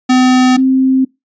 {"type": "tone pair in turn", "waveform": ["square", "sine"], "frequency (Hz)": [254.6, 262.5], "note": ["C4", "C4"], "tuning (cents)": [-47, 6], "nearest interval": "minor second", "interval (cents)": 53, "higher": "second", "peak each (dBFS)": -7, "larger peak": "neither", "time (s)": [[0.09, 0.57], [0.57, 1.05]], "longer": "neither", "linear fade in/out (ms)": 10, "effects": ["noise-tail reverb RT60 0.2 s tail -23 dB re dry", "resampled to 16000 Hz"]}